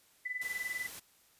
sine tone with tremolo, 1998 Hz, B6, 20 cents sharp, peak -32 dBFS, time 0.25-0.87 s, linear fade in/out 10 ms, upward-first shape sine, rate 20 Hz, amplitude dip 80%
white noise, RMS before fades -46 dBFS, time 0.41-1 s, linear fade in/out 10 ms
effects white hiss -66 dBFS RMS until 1.39 s + resampled to 32000 Hz

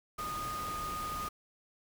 sine tone in noise, 1233 Hz, D#6, 16 cents flat, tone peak -36 dBFS, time 0.18-1.29 s, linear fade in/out 10 ms, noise pink, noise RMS -43 dBFS, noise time 0.18-1.29 s, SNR +4 dB, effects none

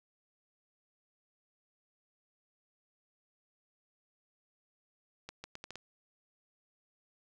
accelerating click train, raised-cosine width 0.2 ms, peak -26 dBFS, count 6, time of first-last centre 5.29-5.757 s, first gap 150 ms, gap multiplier 0.76, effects none

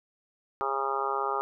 harmonic tone, 136.3 Hz, C#3, 29 cents flat, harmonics 3 / 4 / 5 / 6 / 7 / 8 / 9 / 10, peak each -34 / -39 / -41 / -33 / -35 / -39 / -31 / -39 dBFS, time 0.61-1.41 s, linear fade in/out 0 ms, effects none

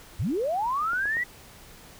sine linear sweep, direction up, 64.7 to 1990 Hz, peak -24 dBFS, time 0.19-1.24 s, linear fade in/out 10 ms
clicks, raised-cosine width 1 ms, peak -27 dBFS, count 3, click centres 0.933 / 1.056 / 1.169 s
effects pink hiss -49 dBFS RMS until 1.99 s

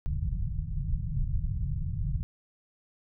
pink low-pass noise, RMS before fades -30 dBFS, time 0.06-2.23 s, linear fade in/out 0 ms, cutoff 160 Hz, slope 48 dB/octave, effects none

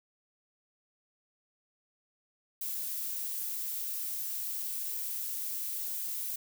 violet noise, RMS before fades -36 dBFS, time 2.61-6.36 s, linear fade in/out 5 ms, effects none

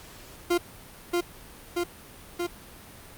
40% pulse tone with echo, 348.7 Hz, F4, 3 cents flat, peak -20 dBFS, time 0.5-0.58 s, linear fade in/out 10 ms, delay 630 ms, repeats 3, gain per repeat -2 dB, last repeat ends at 2.47 s, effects pink hiss -47 dBFS RMS until 3.17 s + Opus 48 kbps

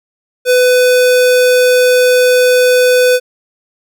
square tone, 500 Hz, B4, 21 cents sharp, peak -7 dBFS, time 0.45-3.2 s, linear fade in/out 50 ms, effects none

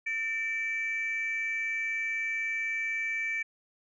sine tone pair together, 1800 / 2318 Hz, A6 / D7, +39 / -23 cents, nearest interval major third, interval 438 cents, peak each -34 / -29 dBFS, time 0.06-3.43 s, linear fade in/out 10 ms, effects tanh soft clip ceiling -24 dBFS

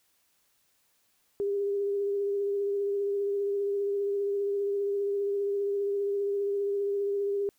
sine tone with vibrato, 401.7 Hz, G4, 42 cents sharp, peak -26 dBFS, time 1.4-7.49 s, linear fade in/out 0 ms, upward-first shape sine, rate 15 Hz, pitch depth 18 cents each way, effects white hiss -70 dBFS RMS until 7.58 s

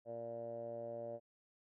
10% pulse tone with low-pass filter, 116.5 Hz, A#2, 1 cent flat, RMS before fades -45 dBFS, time 0.05-1.2 s, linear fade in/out 50 ms, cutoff 600 Hz, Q 7.9, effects none

